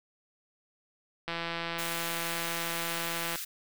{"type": "click train", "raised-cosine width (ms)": 0.3, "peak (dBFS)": -18, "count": 350, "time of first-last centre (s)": [1.28, 3.357], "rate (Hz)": 168}
{"type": "high-pass noise", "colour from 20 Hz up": "white", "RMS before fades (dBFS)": -38, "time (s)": [1.78, 3.45], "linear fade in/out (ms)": 10, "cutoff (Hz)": 1300, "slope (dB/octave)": 48}
{"effects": []}